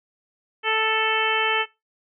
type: harmonic tone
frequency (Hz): 440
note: A4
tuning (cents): 0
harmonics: 1 / 2 / 3 / 4 / 5 / 6 / 7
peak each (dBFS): -27 / -27 / -27 / -27 / -27 / -27 / -27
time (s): 0.63-1.66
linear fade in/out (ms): 50
effects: noise-tail reverb RT60 0.2 s tail -18 dB re dry